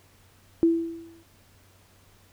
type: tone with exponential decay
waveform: sine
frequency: 332.1 Hz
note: E4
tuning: 13 cents sharp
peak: -14 dBFS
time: 0.63-1.23 s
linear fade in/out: 0 ms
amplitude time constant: 130 ms
effects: added 94 Hz sine -59 dBFS peak until 2.32 s + pink hiss -59 dBFS RMS until 2.32 s